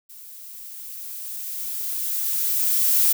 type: noise with level ramp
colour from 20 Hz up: violet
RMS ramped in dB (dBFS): -43 to -17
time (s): 0.09-3.13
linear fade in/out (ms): 10
effects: none